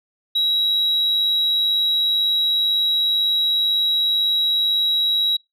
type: tone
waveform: sine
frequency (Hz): 3866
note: B7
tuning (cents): -38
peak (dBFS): -14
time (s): 0.35-5.37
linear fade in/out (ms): 10
effects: noise-tail reverb RT60 0.2 s tail -25 dB re dry + tanh soft clip ceiling -14 dBFS